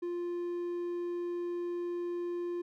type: tone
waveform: triangle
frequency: 349.2 Hz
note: F4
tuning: in tune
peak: -31 dBFS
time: 0.02-2.62 s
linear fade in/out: 10 ms
effects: none